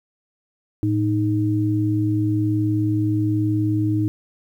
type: tone pair together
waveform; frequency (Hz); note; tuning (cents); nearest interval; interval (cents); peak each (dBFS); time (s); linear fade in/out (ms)
sine; 109.99 / 311.1; A2 / D#4; 0 / 0; octave + tritone; 1800; -20; 0.83-4.08; 0
effects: 9-bit